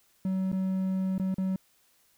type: tone with dropouts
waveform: triangle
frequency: 188.9 Hz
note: F#3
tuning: 36 cents sharp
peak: -24 dBFS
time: 0.25-1.56 s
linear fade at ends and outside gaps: 2 ms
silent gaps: 0.518-0.528 / 1.181-1.197 / 1.343-1.382 s
effects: white hiss -66 dBFS RMS until 2.17 s